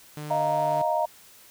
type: tone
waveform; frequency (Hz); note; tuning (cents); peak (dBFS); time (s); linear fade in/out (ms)
sawtooth; 150; D3; +37; -30; 0.17-0.82; 2
type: chord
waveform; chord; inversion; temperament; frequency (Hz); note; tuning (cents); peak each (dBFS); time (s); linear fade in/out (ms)
sine; Eb suspended second; none; equal; 622.3 / 698.5 / 932.3; Eb5 / F5 / Bb5; 0 / 0 / 0; -26 / -27 / -26; 0.3-1.06; 10
effects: white hiss -52 dBFS RMS until 1.5 s